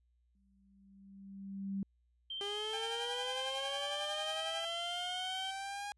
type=tone with exponential growth; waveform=sine; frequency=195.8 Hz; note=G3; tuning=2 cents flat; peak=-33 dBFS; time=0.35-1.83 s; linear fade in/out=2 ms; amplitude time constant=320 ms
type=tone with vibrato; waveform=sine; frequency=3136 Hz; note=G7; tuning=in tune; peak=-39 dBFS; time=2.3-5.51 s; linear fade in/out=5 ms; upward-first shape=sine; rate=15 Hz; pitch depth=13 cents each way
type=linear sweep; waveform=sawtooth; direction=up; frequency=400 to 821 Hz; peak=-36 dBFS; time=2.41-5.92 s; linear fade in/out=0 ms
type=tone with tremolo; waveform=sawtooth; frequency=803 Hz; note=G5; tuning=41 cents sharp; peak=-36 dBFS; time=2.73-4.65 s; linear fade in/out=5 ms; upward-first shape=sine; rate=11 Hz; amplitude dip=70%
effects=added 60 Hz sine -70 dBFS peak until 5.97 s + resampled to 24000 Hz